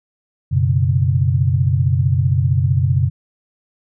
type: chord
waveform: sine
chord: F# suspended fourth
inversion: none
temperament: just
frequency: 92.5 / 123.33 / 138.75 Hz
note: F#2 / B2 / C#3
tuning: 0 / -2 / +2 cents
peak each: -17 dBFS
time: 0.51-3.1 s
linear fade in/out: 20 ms
effects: none